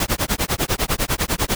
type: noise with tremolo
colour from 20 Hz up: pink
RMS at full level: -18 dBFS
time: 0-1.55 s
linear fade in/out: 2 ms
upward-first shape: sine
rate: 10 Hz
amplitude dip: 100%
effects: none